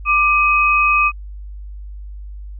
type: tone pair together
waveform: sine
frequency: 1186 / 2531 Hz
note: D6 / D#7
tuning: +17 / +29 cents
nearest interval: octave + minor second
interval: 1312 cents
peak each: -14 dBFS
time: 0.05-1.12 s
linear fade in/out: 50 ms
effects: added 50 Hz sine -29 dBFS peak until 2.59 s